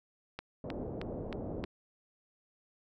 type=click train; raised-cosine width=0.3 ms; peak=-23 dBFS; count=5; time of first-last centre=0.39-1.64 s; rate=3.2 Hz
type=low-pass noise; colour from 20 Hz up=white; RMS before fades=-40 dBFS; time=0.64-1.65 s; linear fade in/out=2 ms; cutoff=550 Hz; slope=24 dB/octave
effects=none